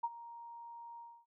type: tone with ADSR envelope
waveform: sine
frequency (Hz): 936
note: A#5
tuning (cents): +7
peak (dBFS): -30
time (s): 0.03-1.26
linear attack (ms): 12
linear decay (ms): 41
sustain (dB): -17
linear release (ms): 270
effects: none